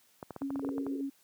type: clicks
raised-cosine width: 1 ms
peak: -26 dBFS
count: 11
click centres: 0.228 / 0.307 / 0.363 / 0.419 / 0.505 / 0.558 / 0.595 / 0.648 / 0.69 / 0.781 / 0.866 s
type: tone with tremolo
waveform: sine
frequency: 275.3 Hz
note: C#4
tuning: 12 cents flat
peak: -31 dBFS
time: 0.41-1.1 s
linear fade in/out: 10 ms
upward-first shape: sine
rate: 8.4 Hz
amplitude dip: 40%
type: band-pass noise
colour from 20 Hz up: white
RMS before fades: -43 dBFS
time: 0.62-1.01 s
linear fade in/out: 2 ms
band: 360 to 470 Hz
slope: 96 dB/octave
effects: white hiss -66 dBFS RMS until 1.23 s + high-pass 100 Hz 12 dB/octave